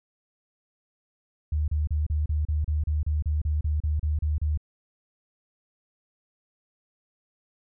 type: tone bursts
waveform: sine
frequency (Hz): 75.8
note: D#2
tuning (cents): -45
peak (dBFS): -22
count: 16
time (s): 1.52-4.575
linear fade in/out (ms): 5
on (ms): 160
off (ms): 33
effects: none